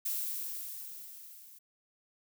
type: noise with level ramp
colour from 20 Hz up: violet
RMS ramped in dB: -33 to -55 dBFS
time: 0.05-1.59 s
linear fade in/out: 10 ms
effects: none